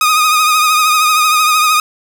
sawtooth tone with vibrato, 1243 Hz, D#6, 2 cents flat, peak -5 dBFS, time 0.01-1.8 s, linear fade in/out 2 ms, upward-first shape triangle, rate 13 Hz, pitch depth 50 cents each way, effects none

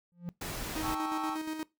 triangle tone with exponential growth, 174.4 Hz, F3, 2 cents flat, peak -29 dBFS, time 0.12-0.29 s, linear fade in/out 0 ms, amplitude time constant 36 ms
pink noise, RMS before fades -38 dBFS, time 0.41-0.95 s, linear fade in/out 5 ms
45% pulse tone with tremolo, 313.6 Hz, D#4, 14 cents sharp, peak -33 dBFS, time 0.76-1.63 s, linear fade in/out 0 ms, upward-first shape square, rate 8.4 Hz, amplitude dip 45%
triangle chord, A dominant seventh, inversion third, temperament equal, 784 / 880 / 1108.7 / 1318.5 Hz, G5 / A5 / C#6 / E6, 0 / 0 / 0 / 0 cents, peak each -37 dBFS, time 0.81-1.38 s, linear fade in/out 50 ms
effects noise-tail reverb RT60 0.2 s tail -21 dB re dry

